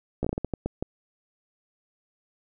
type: slowing click train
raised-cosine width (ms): 2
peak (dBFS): -14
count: 10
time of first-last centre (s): 0.23-0.825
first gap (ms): 15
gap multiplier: 1.35
effects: none